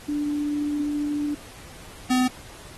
sine / square tone pair in turn, 293.7 / 253.4 Hz, D4 / B3, 0 / +45 cents, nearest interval minor third, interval 255 cents, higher first, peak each -23 / -19 dBFS, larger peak second, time 0.08-1.35 / 2.1-2.28 s, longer first, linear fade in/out 10 ms, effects pink hiss -45 dBFS RMS until 2.77 s + AAC 32 kbps

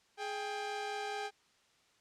sawtooth tone pair together, 419 / 793.3 Hz, G#4 / G5, +15 / +20 cents, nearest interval major seventh, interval 1105 cents, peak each -37 / -35 dBFS, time 0.17-1.31 s, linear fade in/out 50 ms, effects white hiss -69 dBFS RMS until 2 s + low-pass 6000 Hz 12 dB/octave

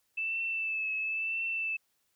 sine tone with vibrato, 2637 Hz, E7, in tune, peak -30 dBFS, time 0.17-1.77 s, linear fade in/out 10 ms, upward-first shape triangle, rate 0.98 Hz, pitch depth 38 cents each way, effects white hiss -75 dBFS RMS until 2.15 s

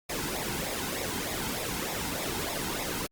pink noise with flanger, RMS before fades -33 dBFS, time 0.09-3.07 s, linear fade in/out 10 ms, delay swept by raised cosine 0.66 to 1.76 ms, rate 3.3 Hz, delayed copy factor -0.65, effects Opus 48 kbps

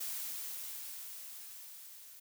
blue noise with level ramp, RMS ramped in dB -39 to -54 dBFS, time 0-2.2 s, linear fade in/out 10 ms, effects none

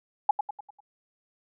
sine tone with echo, 829 Hz, G#5, 3 cents flat, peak -15 dBFS, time 0.29-0.31 s, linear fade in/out 5 ms, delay 99 ms, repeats 5, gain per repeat -7 dB, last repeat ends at 0.805 s, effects none

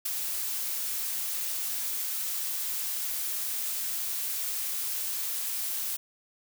blue noise with ADSR envelope, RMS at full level -27 dBFS, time 0.05-5.97 s, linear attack 11 ms, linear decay 7 ms, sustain -5 dB, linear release 13 ms, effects none

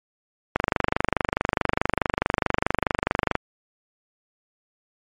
click train, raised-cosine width 0.5 ms, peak -4 dBFS, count 70, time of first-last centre 0.56-3.354 s, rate 24.7 Hz, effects MP3 64 kbps

